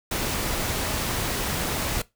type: noise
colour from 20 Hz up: pink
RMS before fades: -27 dBFS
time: 0.11-2.02 s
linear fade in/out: 5 ms
effects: noise-tail reverb RT60 0.2 s tail -20 dB re dry